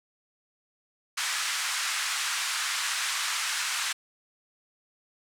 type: band-pass noise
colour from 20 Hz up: pink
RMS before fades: -30 dBFS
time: 1.17-3.93 s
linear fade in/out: 10 ms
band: 1200 to 9600 Hz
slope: 24 dB/octave
effects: none